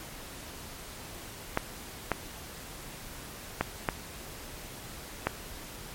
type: clicks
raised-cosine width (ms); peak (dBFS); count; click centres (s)
0.5; -10; 5; 1.574 / 2.117 / 3.61 / 3.888 / 5.27
effects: pink hiss -44 dBFS RMS until 5.94 s + MP3 64 kbps